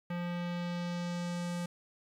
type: tone with low-pass filter sweep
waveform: square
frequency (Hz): 174.61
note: F3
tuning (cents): 0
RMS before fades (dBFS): -36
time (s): 0.1-1.66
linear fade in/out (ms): 5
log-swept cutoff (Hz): 2400 to 9800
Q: 1.2
effects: 10-bit